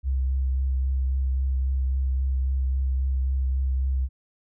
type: tone with vibrato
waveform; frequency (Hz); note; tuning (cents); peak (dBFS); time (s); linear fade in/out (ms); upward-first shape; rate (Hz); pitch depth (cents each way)
sine; 65.8; C2; +10; -21; 0.03-4.09; 50; triangle; 3.7; 22
effects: none